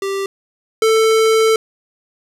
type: tone pair in turn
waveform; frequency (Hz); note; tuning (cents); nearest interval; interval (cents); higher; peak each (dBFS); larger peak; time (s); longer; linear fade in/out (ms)
square; 392 / 443.2; G4 / A4; 0 / +13; major second; 213; second; -19 / -11; second; 0.02-0.26 / 0.82-1.56; second; 2
effects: low-pass 11000 Hz 12 dB/octave + 8-bit